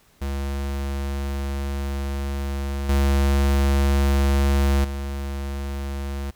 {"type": "tone with level steps", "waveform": "square", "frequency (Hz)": 69.3, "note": "C#2", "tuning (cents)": 0, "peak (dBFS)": [-25, -17, -27], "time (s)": [0.21, 6.31], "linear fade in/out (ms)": 10, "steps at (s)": [2.89, 4.84], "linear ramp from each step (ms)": 5, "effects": ["pink hiss -58 dBFS RMS until 6.35 s"]}